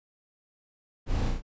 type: noise with echo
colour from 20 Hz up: brown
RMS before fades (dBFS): -29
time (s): 1.06-1.32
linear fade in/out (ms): 50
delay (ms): 34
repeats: 3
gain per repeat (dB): -2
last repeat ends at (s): 1.422
effects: resampled to 16000 Hz